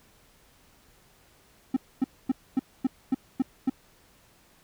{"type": "tone bursts", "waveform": "triangle", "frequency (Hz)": 261.6, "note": "C4", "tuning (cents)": 0, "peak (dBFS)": -18, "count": 8, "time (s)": [1.74, 3.698], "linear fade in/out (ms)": 5, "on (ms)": 26, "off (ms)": 250, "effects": ["pink hiss -60 dBFS RMS until 4.63 s"]}